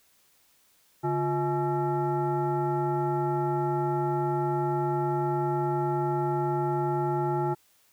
sine tone with frequency modulation, 353.1 Hz, F4, 19 cents sharp, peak -24 dBFS, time 1.03-7.55 s, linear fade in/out 20 ms, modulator 496 Hz, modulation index 1.3, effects white hiss -64 dBFS RMS until 7.92 s

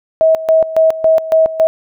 sine tone with tremolo, 642 Hz, E5, 46 cents flat, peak -6 dBFS, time 0.21-1.67 s, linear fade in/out 0 ms, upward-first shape square, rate 3.6 Hz, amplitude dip 80%, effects none

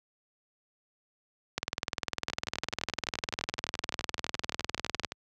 two click trains, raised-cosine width 0.2 ms, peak -11 / -18 dBFS, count 70 / 34, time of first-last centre 1.58-5.047 / 2.3-5.121 s, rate 19.9 / 11.7 Hz, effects high-pass 60 Hz 12 dB/octave

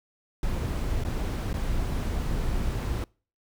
brown noise with dropouts, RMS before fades -28 dBFS, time 0.43-3.04 s, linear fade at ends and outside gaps 1 ms, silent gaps 1.038-1.049 / 1.53-1.54 s, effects noise-tail reverb RT60 0.4 s tail -26 dB re dry

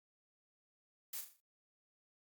blue noise with echo, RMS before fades -43 dBFS, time 1.13-1.21 s, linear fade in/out 5 ms, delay 39 ms, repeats 5, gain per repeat -7 dB, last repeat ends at 1.405 s, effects Opus 48 kbps

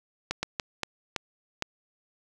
slowing click train, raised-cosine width 0.2 ms, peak -11 dBFS, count 6, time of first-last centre 0.31-1.623 s, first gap 120 ms, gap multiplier 1.4, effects none

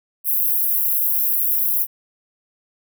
pink high-pass noise, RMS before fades -19 dBFS, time 0.24-1.87 s, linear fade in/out 50 ms, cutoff 12000 Hz, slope 48 dB/octave, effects none

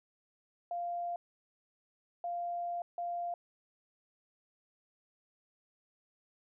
sine tone bursts at uneven times, 696 Hz, F5, 6 cents flat, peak -34 dBFS, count 3, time 0.71-1.16 / 2.24-2.82 / 2.98-3.34 s, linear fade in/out 2 ms, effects none

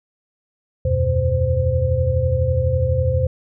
sine tone cluster, 79.5 / 91.6 / 123.4 / 518 Hz, D#2 / F#2 / B2 / C5, +38 / -17 / -1 / -17 cents, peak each -21 dBFS, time 0.85-3.27 s, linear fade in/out 5 ms, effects none

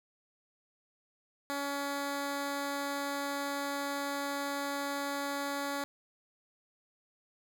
10% pulse tone, 282 Hz, C#4, 30 cents sharp, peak -25 dBFS, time 1.5-5.84 s, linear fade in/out 0 ms, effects none

